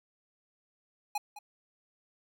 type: tone with echo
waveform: square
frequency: 830.6 Hz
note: G#5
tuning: in tune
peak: -30 dBFS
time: 1.15-1.18 s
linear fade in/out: 5 ms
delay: 210 ms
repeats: 1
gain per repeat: -14 dB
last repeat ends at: 1.39 s
effects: none